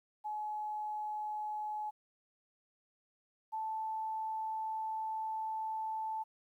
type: tone pair in turn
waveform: sine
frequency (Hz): 849 / 877.9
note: G#5 / A5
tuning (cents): +38 / -4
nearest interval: minor second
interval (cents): 58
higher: second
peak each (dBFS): -36 / -35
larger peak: second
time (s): 0.24-1.91 / 3.52-6.24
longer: second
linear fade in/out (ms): 20
effects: 12-bit